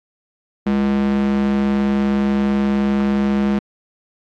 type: tone with high-pass filter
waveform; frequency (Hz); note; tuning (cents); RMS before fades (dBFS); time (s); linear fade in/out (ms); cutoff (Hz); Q
square; 68.5; C#2; -20; -17; 0.66-3.59; 5; 210; 3
effects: low-pass 3000 Hz 12 dB/octave + AAC 64 kbps